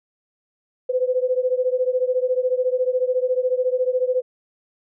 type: beating tone pair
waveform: sine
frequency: 502 / 516 Hz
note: B4 / C5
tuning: +28 / -24 cents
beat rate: 14 Hz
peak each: -20 / -22 dBFS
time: 0.89-4.22 s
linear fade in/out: 10 ms
effects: none